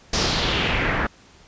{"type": "noise with low-pass filter sweep", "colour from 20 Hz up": "pink", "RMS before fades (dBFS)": -22, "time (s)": [0.13, 1.07], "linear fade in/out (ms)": 5, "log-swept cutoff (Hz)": [5900, 1600], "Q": 2.5, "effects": ["pink hiss -51 dBFS RMS until 1.47 s", "resampled to 16000 Hz"]}